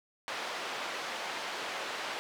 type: band-pass noise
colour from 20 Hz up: pink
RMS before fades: -38 dBFS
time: 0.28-2.19 s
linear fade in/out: 0 ms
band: 590 to 4100 Hz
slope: 12 dB/octave
effects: none